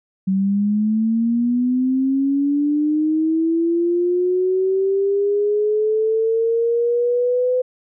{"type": "linear sweep", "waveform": "sine", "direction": "up", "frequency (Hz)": [188.8, 507], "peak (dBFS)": -15, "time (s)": [0.27, 7.62], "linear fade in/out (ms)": 10, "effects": []}